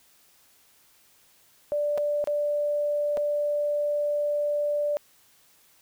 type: tone with dropouts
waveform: sine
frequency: 587.3 Hz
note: D5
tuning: in tune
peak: -23 dBFS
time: 1.72-4.97 s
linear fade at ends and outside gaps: 0 ms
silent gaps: 1.976-1.98 / 2.241-2.273 / 3.171-3.175 s
effects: white hiss -60 dBFS RMS until 5.81 s